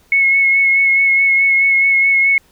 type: tone with vibrato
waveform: sine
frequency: 2186 Hz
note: C#7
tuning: 25 cents flat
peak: -9 dBFS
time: 0.12-2.38 s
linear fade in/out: 2 ms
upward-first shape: sine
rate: 4.7 Hz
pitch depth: 20 cents each way
effects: pink hiss -53 dBFS RMS until 2.51 s